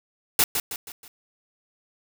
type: noise with echo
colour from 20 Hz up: white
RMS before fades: -18 dBFS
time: 0.39-0.44 s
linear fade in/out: 2 ms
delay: 160 ms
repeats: 4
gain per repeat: -7 dB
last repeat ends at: 1.08 s
effects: none